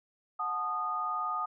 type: tone cluster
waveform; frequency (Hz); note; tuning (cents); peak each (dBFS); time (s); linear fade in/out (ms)
sine; 733 / 874 / 1232; F#5 / A5 / D#6; -16 / -12 / -17; -39 / -39 / -31; 0.39-1.46; 10
effects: none